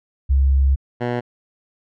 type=tone pair in turn; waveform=sine / 10% pulse; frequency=67.8 / 121.47 Hz; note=C#2 / B2; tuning=-38 / -28 cents; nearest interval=minor seventh; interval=1010 cents; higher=second; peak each=-12 dBFS; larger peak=neither; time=0.29-0.76 / 1-1.21 s; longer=first; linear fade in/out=20 ms; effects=low-pass 2000 Hz 12 dB/octave